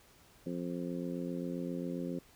harmonic tone, 87.5 Hz, F2, 4 cents sharp, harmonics 2 / 3 / 4 / 5 / 6, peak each -39 / -39 / -43 / -47 / -45 dBFS, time 0.46-2.19 s, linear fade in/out 5 ms, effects pink hiss -62 dBFS RMS until 2.35 s

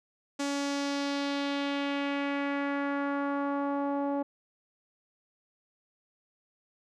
sawtooth tone with low-pass filter sweep, 282.1 Hz, C#4, 30 cents sharp, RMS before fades -31 dBFS, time 0.39-4.23 s, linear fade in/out 10 ms, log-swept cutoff 7300 to 760 Hz, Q 1.8, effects none

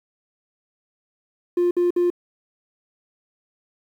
triangle tone bursts, 351.8 Hz, F4, 13 cents sharp, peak -13 dBFS, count 3, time 1.57-2.102 s, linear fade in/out 5 ms, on 140 ms, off 56 ms, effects tanh soft clip ceiling -12 dBFS + 9-bit

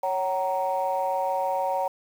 sine chord, F# major, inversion second, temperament equal with one note detuned, 554.4 / 756.8 / 932.3 Hz, C#5 / F#5 / A#5, 0 / +39 / 0 cents, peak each -27 dBFS, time 0.03-1.88 s, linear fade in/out 5 ms, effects tanh soft clip ceiling -16 dBFS + 8-bit

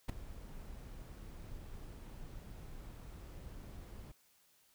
brown noise with ADSR envelope, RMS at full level -29 dBFS, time 0.08-4.12 s, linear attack 16 ms, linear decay 4 ms, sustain -20 dB, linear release 9 ms, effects white hiss -70 dBFS RMS until 4.74 s

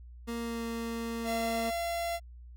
30% pulse tone with pitch glide, 233.1 to 230.3 Hz, A#3 to A#3, 0 to -21 cents, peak -31 dBFS, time 0.27-1.71 s, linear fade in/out 20 ms, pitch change -21 cents, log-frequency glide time 0.39-0.65 s
45% pulse tone, 682 Hz, F5, 41 cents flat, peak -31 dBFS, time 1.24-2.2 s, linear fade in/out 50 ms
effects added 60 Hz sine -46 dBFS peak until 2.56 s

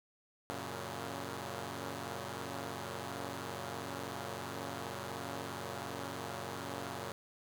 5% pulse chord, F# major, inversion none, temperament equal with one note detuned, 92.5 / 116.54 / 139.47 Hz, F#2 / A#2 / C#3, 0 / 0 / +11 cents, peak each -33 dBFS, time 0.5-7.12 s, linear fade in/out 0 ms, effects none

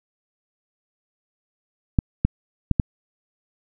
clicks, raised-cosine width 5 ms, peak -4 dBFS, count 4, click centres 1.988 / 2.25 / 2.713 / 2.798 s, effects none

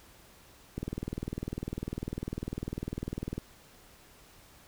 click train, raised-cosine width 3 ms, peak -21 dBFS, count 53, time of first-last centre 0.78-3.38 s, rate 20 Hz, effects pink hiss -57 dBFS RMS until 4.67 s

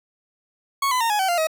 40% pulse tone with pitch steps, 1105 / 1007.5 / 918.5 / 837.4 / 763.5 / 696.1 / 634.7 Hz, C#6 / B5 / A#5 / G#5 / G5 / F5 / D#5, -6 / +34 / -26 / +14 / -46 / -6 / +34 cents, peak -18 dBFS, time 0.82-1.471 s, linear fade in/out 5 ms, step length 93 ms, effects none

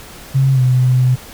sine tone with pitch glide, 134.6 to 127.05 Hz, C3 to B2, +49 to +49 cents, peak -9 dBFS, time 0.34-1.16 s, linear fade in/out 20 ms, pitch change -100 cents, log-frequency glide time 0.53-0.61 s, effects pink hiss -36 dBFS RMS until 1.33 s

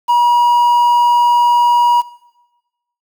triangle tone with quantisation, 960 Hz, B5, 49 cents flat, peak -6 dBFS, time 0.08-2.02 s, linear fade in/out 20 ms, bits 6, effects noise-tail reverb RT60 1.0 s tail -18 dB re dry

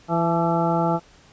harmonic tone with a mistuned harmonic, 167.5 Hz, E3, 28 cents sharp, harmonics 1 / 2 / 3 / 4 / 5 / 7 / 8, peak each -23 / -26 / -29 / -25 / -24 / -33 / -30 dBFS, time 0.08-1 s, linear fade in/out 50 ms, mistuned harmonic 5, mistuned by +43 cents, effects pink hiss -52 dBFS RMS until 1.32 s + resampled to 16000 Hz

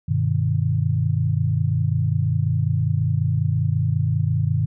sine chord, G augmented, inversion none, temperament equal with one note detuned, 98 / 123.47 / 152.8 Hz, G2 / B2 / D#3, 0 / 0 / -31 cents, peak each -22 dBFS, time 0.08-4.66 s, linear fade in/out 10 ms, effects none

